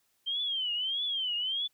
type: tone with vibrato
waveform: sine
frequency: 3136 Hz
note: G7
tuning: in tune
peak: -29 dBFS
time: 0.26-1.68 s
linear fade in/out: 20 ms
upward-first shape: triangle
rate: 1.6 Hz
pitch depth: 180 cents each way
effects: white hiss -73 dBFS RMS until 1.73 s